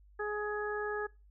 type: harmonic tone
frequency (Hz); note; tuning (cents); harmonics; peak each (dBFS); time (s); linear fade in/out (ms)
418.8; G#4; +15; 1 / 2 / 3 / 4; -35 / -42 / -42 / -39; 0.19-1.07; 10
effects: noise-tail reverb RT60 0.3 s tail -25 dB re dry + added 50 Hz sine -57 dBFS peak until 1.3 s